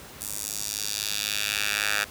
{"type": "tone with high-pass filter sweep", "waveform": "10% pulse", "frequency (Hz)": 103.83, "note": "G#2", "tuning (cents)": 0, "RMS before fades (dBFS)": -29, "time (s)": [0.2, 2.05], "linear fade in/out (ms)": 20, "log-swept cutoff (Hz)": [9000, 1600], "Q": 1.3, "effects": ["pink hiss -44 dBFS RMS until 2.1 s", "high-pass 60 Hz 12 dB/octave"]}